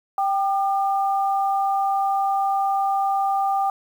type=tone pair together; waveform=sine; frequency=784 / 1205.8 Hz; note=G5 / D6; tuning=0 / +45 cents; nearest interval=perfect fifth; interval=745 cents; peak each=-19 / -27 dBFS; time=0.18-3.7 s; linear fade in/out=2 ms; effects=8-bit

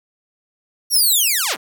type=linear sweep; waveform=5% pulse; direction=down; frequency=5760 to 115.2 Hz; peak=-6 dBFS; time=0.9-1.57 s; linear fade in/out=50 ms; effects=none

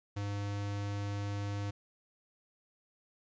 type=tone; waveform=square; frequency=101.5 Hz; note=G#2; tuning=39 cents flat; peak=-35 dBFS; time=0.16-1.71 s; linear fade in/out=10 ms; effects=resampled to 16000 Hz + 12-bit

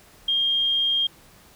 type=tone; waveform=sine; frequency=3218 Hz; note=G7; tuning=45 cents sharp; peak=-19 dBFS; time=0.28-1.07 s; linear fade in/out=5 ms; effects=pink hiss -52 dBFS RMS until 1.55 s

